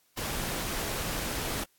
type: noise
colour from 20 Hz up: pink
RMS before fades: -33 dBFS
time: 0.17-1.64 s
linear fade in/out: 5 ms
effects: white hiss -68 dBFS RMS until 1.78 s + AAC 64 kbps